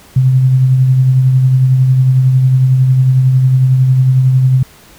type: tone with tremolo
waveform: sine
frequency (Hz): 130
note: C3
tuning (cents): -11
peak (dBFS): -4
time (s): 0.16-4.63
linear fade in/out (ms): 5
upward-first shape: triangle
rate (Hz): 11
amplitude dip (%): 40
effects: pink hiss -41 dBFS RMS until 4.98 s